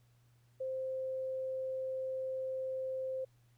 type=tone; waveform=sine; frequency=523.3 Hz; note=C5; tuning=in tune; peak=-35 dBFS; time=0.6-3.25 s; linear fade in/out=10 ms; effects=added 120 Hz sine -65 dBFS peak until 3.57 s + pink hiss -75 dBFS RMS until 3.57 s